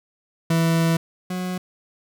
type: tone pair in turn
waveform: 40% pulse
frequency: 164.81 / 182.5 Hz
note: E3 / F#3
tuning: 0 / -24 cents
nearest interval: major second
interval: 176 cents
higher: second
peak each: -16 / -24 dBFS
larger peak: first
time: 0.5-0.97 / 1.3-1.58 s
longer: first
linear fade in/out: 5 ms
effects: none